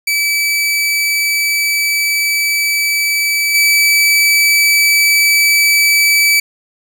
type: tone with level steps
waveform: sawtooth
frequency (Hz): 2303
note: D7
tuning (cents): -34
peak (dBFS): -9 / -5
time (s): 0.07-6.4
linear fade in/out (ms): 5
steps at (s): 3.54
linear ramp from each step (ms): 10
effects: none